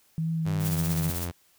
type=tone with vibrato; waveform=sine; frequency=160 Hz; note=D#3; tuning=49 cents sharp; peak=-25 dBFS; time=0.18-1.1 s; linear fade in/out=0 ms; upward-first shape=triangle; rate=1.8 Hz; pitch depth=40 cents each way
type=tone with pitch glide; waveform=sawtooth; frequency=98.3 to 86.57 Hz; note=G2 to F2; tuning=+5 to -15 cents; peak=-27 dBFS; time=0.45-1.32 s; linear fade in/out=20 ms; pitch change=-220 cents; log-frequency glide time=0.67-0.75 s
type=noise with tremolo; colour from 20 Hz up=blue; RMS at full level=-32 dBFS; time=0.59-1.29 s; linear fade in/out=50 ms; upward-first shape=triangle; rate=16 Hz; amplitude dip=65%
effects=white hiss -63 dBFS RMS until 1.58 s